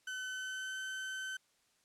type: tone with pitch glide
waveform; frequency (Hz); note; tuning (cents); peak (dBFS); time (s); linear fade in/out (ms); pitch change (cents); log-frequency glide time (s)
35% pulse; 1517 to 1532.9; F#6 to G6; +43 to -39; -37; 0.07-1.37; 5; +18; 0.29-0.79
effects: white hiss -73 dBFS RMS until 1.84 s + low-pass 9000 Hz 12 dB/octave